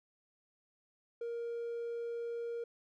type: tone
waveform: triangle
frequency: 468.7 Hz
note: A#4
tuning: 9 cents sharp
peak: -34 dBFS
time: 1.21-2.64 s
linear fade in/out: 5 ms
effects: tanh soft clip ceiling -31 dBFS